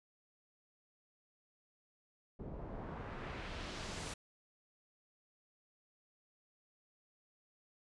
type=noise with low-pass filter sweep; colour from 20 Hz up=pink; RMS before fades=-45 dBFS; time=2.39-4.14 s; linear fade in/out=5 ms; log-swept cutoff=460 to 9600 Hz; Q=1; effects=resampled to 24000 Hz